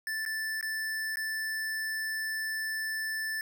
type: tone with dropouts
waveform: square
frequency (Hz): 1760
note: A6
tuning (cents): 0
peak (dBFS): -32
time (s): 0.07-3.41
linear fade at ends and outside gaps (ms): 1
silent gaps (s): 0.252-0.261 / 0.611-0.627 / 1.158-1.17
effects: none